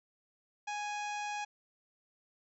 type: harmonic tone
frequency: 830.6 Hz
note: G#5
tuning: in tune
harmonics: 1 / 2 / 3 / 4 / 5 / 6 / 7 / 8 / 9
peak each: -37 / -45 / -43 / -51 / -55 / -57 / -52 / -56 / -59 dBFS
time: 0.67-1.45 s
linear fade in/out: 10 ms
effects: none